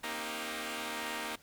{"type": "chord", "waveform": "5% pulse", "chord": "C minor seventh", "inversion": "third", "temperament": "equal with one note detuned", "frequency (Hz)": [233.1, 266.5, 311.1, 392], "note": ["Bb3", "C4", "Eb4", "G4"], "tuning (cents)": [0, 32, 0, 0], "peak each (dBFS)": [-29, -34, -29, -34], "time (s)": [0.03, 1.36], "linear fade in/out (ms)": 10, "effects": ["pink hiss -61 dBFS RMS until 1.42 s"]}